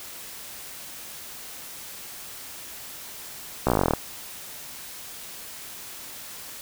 slowing click train, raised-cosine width 1 ms, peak -6 dBFS, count 14, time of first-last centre 3.67-3.936 s, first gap 15 ms, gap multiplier 1.05, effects white hiss -40 dBFS RMS until 6.61 s

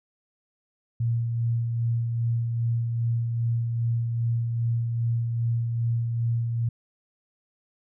sine tone with tremolo, 116.7 Hz, A#2, 2 cents sharp, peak -21 dBFS, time 1-6.69 s, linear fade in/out 5 ms, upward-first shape sine, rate 2.5 Hz, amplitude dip 35%, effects none

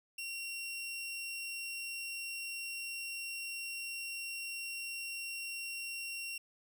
sawtooth tone, 2743 Hz, F7, 32 cents flat, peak -36 dBFS, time 0.18-6.38 s, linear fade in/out 5 ms, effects none

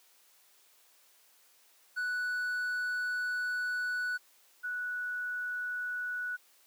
triangle / sine tone pair in turn, 1480 / 1474.8 Hz, F#6 / F#6, 0 / -6 cents, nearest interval unison, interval 6 cents, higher first, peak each -29 / -33 dBFS, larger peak first, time 1.96-4.18 / 4.63-6.37 s, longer first, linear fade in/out 20 ms, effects white hiss -64 dBFS RMS until 6.66 s + high-pass 400 Hz 12 dB/octave

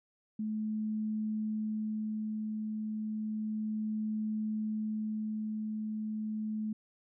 sine tone with tremolo, 215.6 Hz, A3, 35 cents flat, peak -31 dBFS, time 0.39-6.73 s, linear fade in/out 5 ms, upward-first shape sine, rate 0.32 Hz, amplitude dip 25%, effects none

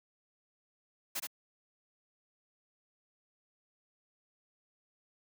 white noise with echo, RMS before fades -36 dBFS, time 1.15-1.2 s, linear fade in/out 10 ms, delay 71 ms, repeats 1, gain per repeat -3 dB, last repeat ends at 1.271 s, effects high-pass 150 Hz 12 dB/octave

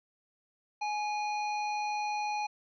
harmonic tone with a mistuned harmonic, 839 Hz, G#5, 17 cents sharp, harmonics 1 / 3 / 5 / 7, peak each -31 / -39 / -46 / -51 dBFS, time 0.81-2.47 s, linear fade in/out 10 ms, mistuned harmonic 3, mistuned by -42 cents, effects none

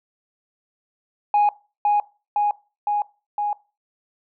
sine tone with echo, 828 Hz, G#5, 5 cents flat, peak -12 dBFS, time 1.34-1.49 s, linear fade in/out 2 ms, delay 510 ms, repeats 4, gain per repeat -2 dB, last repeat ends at 3.53 s, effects noise-tail reverb RT60 0.3 s tail -20 dB re dry + tanh soft clip ceiling -12 dBFS

